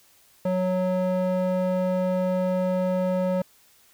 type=tone with band-pass filter; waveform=square; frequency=184 Hz; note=F#3; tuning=9 cents flat; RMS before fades=-24 dBFS; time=0.45-3.42 s; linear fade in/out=5 ms; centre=450 Hz; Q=2.1; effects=white hiss -58 dBFS RMS until 3.93 s